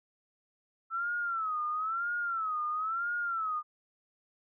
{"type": "tone with vibrato", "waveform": "sine", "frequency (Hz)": 1318.5, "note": "E6", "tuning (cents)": 0, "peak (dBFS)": -30, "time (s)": [0.9, 3.63], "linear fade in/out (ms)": 50, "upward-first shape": "sine", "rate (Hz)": 1, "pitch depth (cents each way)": 140, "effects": []}